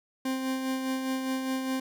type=tone with tremolo; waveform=40% pulse; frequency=262.4 Hz; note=C4; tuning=5 cents sharp; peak=-26 dBFS; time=0.25-1.8 s; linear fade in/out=5 ms; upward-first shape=sine; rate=4.9 Hz; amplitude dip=40%; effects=none